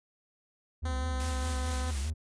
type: tone with vibrato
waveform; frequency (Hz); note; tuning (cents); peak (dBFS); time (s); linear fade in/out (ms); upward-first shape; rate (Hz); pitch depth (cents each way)
triangle; 72.7; D2; -17; -28; 0.82-2.14; 20; sine; 4.9; 150
type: tone with pitch glide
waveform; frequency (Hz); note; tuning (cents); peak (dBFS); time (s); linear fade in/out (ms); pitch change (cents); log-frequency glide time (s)
10% pulse; 256.5 to 254.1; C4 to B3; -34 to +49; -29; 0.85-1.91; 5; -17; 1.3-1.66
type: noise with tremolo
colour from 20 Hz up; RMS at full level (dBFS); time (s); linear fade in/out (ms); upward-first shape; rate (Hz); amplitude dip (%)
white; -40; 1.2-2.1; 0; triangle; 4.2; 40
effects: resampled to 22050 Hz